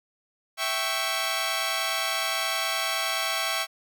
10% pulse chord, C# diminished, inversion first, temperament equal with one note detuned, 659.3 / 780.4 / 1108.7 Hz, E5 / G5 / C#6, 0 / -8 / 0 cents, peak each -21 / -23 / -21 dBFS, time 0.57-3.67 s, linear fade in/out 50 ms, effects none

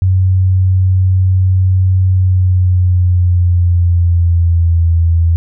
sine tone with pitch glide, 93.3 to 83.6 Hz, F#2 to E2, +15 to +25 cents, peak -7 dBFS, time 0.02-5.36 s, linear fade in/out 0 ms, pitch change -190 cents, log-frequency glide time 2.08-4.87 s, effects none

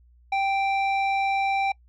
square tone with low-pass filter, 784 Hz, G5, in tune, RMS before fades -24 dBFS, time 0.32-1.72 s, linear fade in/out 5 ms, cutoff 2600 Hz, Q 1.4, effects noise-tail reverb RT60 0.1 s tail -25 dB re dry + added 60 Hz sine -53 dBFS peak until 1.88 s

